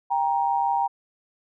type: tone pair together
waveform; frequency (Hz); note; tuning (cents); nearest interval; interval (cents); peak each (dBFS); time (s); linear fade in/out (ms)
sine; 792.4 / 938; G5 / A#5; +18 / +11; minor third; 293; -23; 0.1-0.88; 20
effects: none